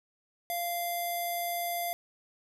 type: tone with low-pass filter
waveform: square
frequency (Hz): 693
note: F5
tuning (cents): -14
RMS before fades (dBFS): -33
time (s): 0.5-1.93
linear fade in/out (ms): 0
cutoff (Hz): 12000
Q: 8.6
effects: none